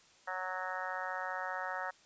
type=harmonic tone; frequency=185 Hz; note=F#3; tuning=in tune; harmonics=3 / 4 / 5 / 6 / 7 / 8 / 9 / 10; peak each=-45 / -43 / -43 / -48 / -43 / -45 / -45 / -44 dBFS; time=0.27-1.91 s; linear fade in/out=10 ms; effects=white hiss -63 dBFS RMS until 2.05 s + resampled to 16000 Hz